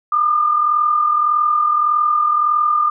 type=tone pair together; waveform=sine; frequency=1202.8 / 1244.5 Hz; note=D6 / D#6; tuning=+41 / 0 cents; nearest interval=minor second; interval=59 cents; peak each=-13 / -22 dBFS; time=0.12-2.9 s; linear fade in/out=5 ms; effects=none